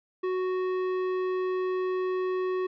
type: tone with tanh clipping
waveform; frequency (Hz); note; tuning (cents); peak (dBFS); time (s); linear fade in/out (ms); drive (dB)
sine; 370; F#4; 0; -28; 0.23-2.67; 10; 13
effects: none